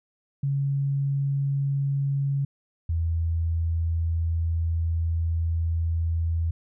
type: tone pair in turn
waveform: sine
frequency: 139.1 / 82.71 Hz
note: C#3 / E2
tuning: +6 / +6 cents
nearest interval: major sixth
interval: 900 cents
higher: first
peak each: -22 dBFS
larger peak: neither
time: 0.43-2.45 / 2.89-6.51 s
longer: second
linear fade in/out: 5 ms
effects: none